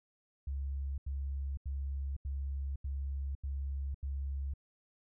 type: tone bursts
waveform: sine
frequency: 68.8 Hz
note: C#2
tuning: 12 cents flat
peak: -34 dBFS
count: 7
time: 0.47-4.538 s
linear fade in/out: 5 ms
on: 510 ms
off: 83 ms
effects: none